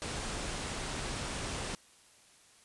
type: low-pass noise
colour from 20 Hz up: pink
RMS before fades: -38 dBFS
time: 0.02-1.75 s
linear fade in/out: 0 ms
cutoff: 10000 Hz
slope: 96 dB/octave
effects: white hiss -61 dBFS RMS until 2.64 s + resampled to 24000 Hz